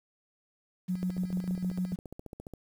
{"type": "tone with tremolo", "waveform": "sine", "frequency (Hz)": 182.3, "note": "F#3", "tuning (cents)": -25, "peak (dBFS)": -27, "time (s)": [0.88, 1.96], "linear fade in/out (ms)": 20, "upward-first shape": "square", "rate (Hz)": 6.7, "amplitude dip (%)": 60}
{"type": "click train", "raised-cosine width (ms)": 2, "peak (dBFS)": -29, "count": 23, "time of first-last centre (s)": [1.03, 2.537], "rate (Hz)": 14.6}
{"effects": ["9-bit"]}